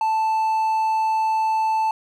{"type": "tone", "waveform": "triangle", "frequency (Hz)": 880, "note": "A5", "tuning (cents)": 0, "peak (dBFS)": -16, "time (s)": [0.01, 1.91], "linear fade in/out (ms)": 2, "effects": []}